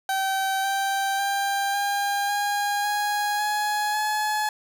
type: tone with pitch steps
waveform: 30% pulse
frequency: 772 / 782.8 / 793.7 / 804.8 / 816 / 827.4 / 839 / 850.7 Hz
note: G5 / G5 / G5 / G5 / G#5 / G#5 / G#5 / G#5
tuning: -27 / -3 / +21 / +45 / -31 / -7 / +17 / +41 cents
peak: -20 dBFS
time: 0.09-4.49 s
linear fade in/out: 2 ms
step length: 550 ms
effects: none